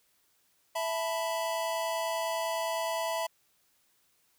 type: chord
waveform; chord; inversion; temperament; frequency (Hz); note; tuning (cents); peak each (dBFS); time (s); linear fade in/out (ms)
square; E suspended fourth; none; just; 659.3 / 879 / 988.9; E5 / A5 / B5; 0 / -2 / +2; -33 / -38 / -36; 0.75-3.27; 10
effects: white hiss -70 dBFS RMS until 4.38 s